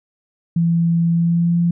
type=tone with pitch glide; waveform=sine; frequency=168.2 to 171.54 Hz; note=E3 to F3; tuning=+35 to -31 cents; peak=-13 dBFS; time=0.56-1.71 s; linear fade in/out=5 ms; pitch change=+34 cents; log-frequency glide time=1.11-1.6 s; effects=none